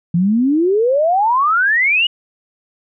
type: exponential sweep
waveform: sine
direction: up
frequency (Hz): 164.81 to 2960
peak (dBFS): -11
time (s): 0.14-2.07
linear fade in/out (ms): 5
effects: none